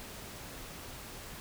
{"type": "silence", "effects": ["pink hiss -46 dBFS RMS until 1.4 s"]}